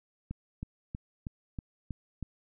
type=click train; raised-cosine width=5 ms; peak=-24 dBFS; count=7; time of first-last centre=0.31-2.227 s; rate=3.13 Hz; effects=none